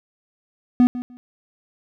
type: tone with echo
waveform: triangle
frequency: 246.9 Hz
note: B3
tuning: in tune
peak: -8 dBFS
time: 0.8-0.87 s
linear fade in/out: 0 ms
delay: 150 ms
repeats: 2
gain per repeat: -15 dB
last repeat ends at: 1.17 s
effects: none